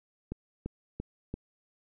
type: click train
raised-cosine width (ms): 3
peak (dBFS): -22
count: 4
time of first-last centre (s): 0.32-1.34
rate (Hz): 2.94
effects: none

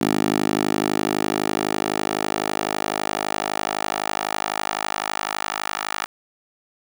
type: tone with high-pass filter sweep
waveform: 10% pulse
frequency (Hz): 51.91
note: G#1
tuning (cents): 0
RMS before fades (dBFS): -24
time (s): 0.01-6.06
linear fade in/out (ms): 5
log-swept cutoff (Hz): 270 to 1100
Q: 1.4
effects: none

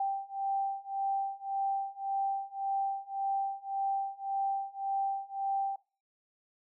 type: beating tone pair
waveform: sine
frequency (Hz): 784 / 785.8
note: G5 / G5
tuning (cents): 0 / +4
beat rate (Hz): 1.8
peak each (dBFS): -34 / -33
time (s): 0-5.76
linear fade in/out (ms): 5
effects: noise-tail reverb RT60 0.3 s tail -18 dB re dry

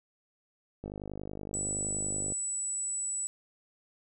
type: click train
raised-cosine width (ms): 2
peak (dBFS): -26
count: 76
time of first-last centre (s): 0.84-2.322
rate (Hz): 50.6
type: tone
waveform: sine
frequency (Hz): 7902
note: B8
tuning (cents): 0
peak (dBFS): -31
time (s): 1.54-3.27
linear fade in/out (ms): 0
effects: none

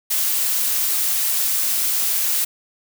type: noise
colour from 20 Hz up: blue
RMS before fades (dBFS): -20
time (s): 0.1-2.45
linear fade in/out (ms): 10
effects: none

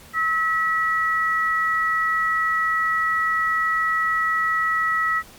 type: tone pair together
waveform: sine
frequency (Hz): 1292.8 / 1937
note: E6 / B6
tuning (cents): -34 / -34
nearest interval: perfect fifth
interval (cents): 700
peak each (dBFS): -21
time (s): 0.13-5.23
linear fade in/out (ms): 50
effects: pink hiss -46 dBFS RMS until 5.38 s + MP3 96 kbps

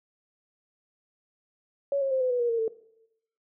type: tone with pitch steps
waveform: sine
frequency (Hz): 560 / 542.2 / 524.9 / 508.2 / 492 / 476.4 / 461.2 / 446.5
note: C#5 / C#5 / C5 / B4 / B4 / A#4 / A#4 / A4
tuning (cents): +18 / -38 / +5 / +49 / -7 / +38 / -19 / +25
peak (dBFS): -23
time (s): 1.92-2.68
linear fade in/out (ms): 2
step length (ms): 95
effects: noise-tail reverb RT60 0.8 s tail -18 dB re dry

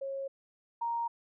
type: tone pair in turn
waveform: sine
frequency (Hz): 545 / 933.9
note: C#5 / A#5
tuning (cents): -29 / +3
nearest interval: major sixth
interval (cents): 932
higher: second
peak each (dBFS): -34 / -30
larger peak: second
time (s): 0.01-0.28 / 0.81-1.08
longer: neither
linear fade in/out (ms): 10
effects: none

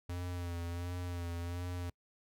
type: tone with vibrato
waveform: square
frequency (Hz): 87.31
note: F2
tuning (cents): 0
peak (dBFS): -38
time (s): 0.09-1.9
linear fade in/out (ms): 5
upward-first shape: sine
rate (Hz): 1.4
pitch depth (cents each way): 38
effects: noise-tail reverb RT60 0.1 s tail -26 dB re dry

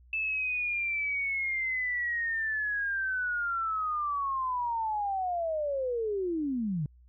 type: linear sweep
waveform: sine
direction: down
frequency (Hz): 2637 to 138.8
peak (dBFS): -28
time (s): 0.13-6.86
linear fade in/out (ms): 2
effects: added 61 Hz sine -54 dBFS peak until 7.08 s

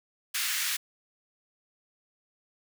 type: high-pass noise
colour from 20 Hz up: pink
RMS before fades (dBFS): -30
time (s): 0.34-0.77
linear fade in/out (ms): 10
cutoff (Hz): 1600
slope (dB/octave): 24
effects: none

